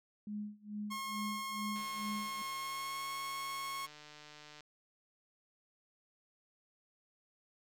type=tone with tremolo; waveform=sine; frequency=208.8 Hz; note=G#3; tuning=10 cents sharp; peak=-37 dBFS; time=0.27-2.42 s; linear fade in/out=2 ms; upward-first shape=sine; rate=2.3 Hz; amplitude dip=95%
type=tone with pitch glide; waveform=sawtooth; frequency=1079 to 1093.4 Hz; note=C#6 to C#6; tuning=-47 to -24 cents; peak=-35 dBFS; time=0.9-3.87 s; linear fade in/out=20 ms; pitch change=+23 cents; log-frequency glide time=2.56-3.05 s
type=click train; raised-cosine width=0.2 ms; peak=-36 dBFS; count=428; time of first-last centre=1.76-4.607 s; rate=150 Hz
effects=none